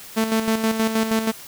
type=tone with tremolo; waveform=sawtooth; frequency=222.1 Hz; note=A3; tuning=16 cents sharp; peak=-13 dBFS; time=0.16-1.32 s; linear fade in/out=20 ms; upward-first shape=square; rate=6.3 Hz; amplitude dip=55%; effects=white hiss -40 dBFS RMS until 1.47 s